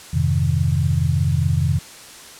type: chord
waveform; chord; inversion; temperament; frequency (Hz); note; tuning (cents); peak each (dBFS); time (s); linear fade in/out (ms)
sine; F minor seventh; none; equal; 87.31 / 103.83 / 130.81 / 155.56; F2 / Ab2 / C3 / Eb3; 0 / 0 / 0 / 0; -20 / -25 / -20 / -21; 0.13-1.79; 10
effects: white hiss -40 dBFS RMS until 2.39 s + low-pass 10000 Hz 12 dB/octave